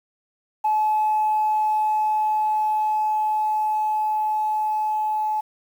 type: tone with level ramp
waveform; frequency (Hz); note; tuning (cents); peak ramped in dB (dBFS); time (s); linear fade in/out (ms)
sine; 858; A5; -44; -16 to -20; 0.64-5.41; 10
effects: tanh soft clip ceiling -14 dBFS + 8-bit